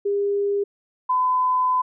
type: tone pair in turn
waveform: sine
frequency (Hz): 403.5 / 1011.2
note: G#4 / B5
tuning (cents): -50 / +41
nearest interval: octave + major third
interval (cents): 1591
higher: second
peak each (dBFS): -19 / -17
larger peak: second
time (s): 0.05-0.64 / 1.09-1.82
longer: second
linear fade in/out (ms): 10
effects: none